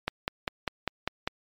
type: click train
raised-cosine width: 0.3 ms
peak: -11 dBFS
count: 7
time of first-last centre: 0.08-1.275 s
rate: 5.02 Hz
effects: MP3 96 kbps